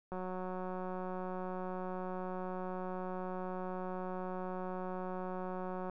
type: click train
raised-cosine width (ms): 1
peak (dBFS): -28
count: 1064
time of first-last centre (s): 0.12-5.897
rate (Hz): 184
effects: none